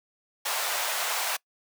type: high-pass noise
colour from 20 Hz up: pink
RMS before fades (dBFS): -29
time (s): 0.45-1.37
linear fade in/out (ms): 10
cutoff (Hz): 650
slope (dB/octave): 24
effects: noise-tail reverb RT60 0.1 s tail -24 dB re dry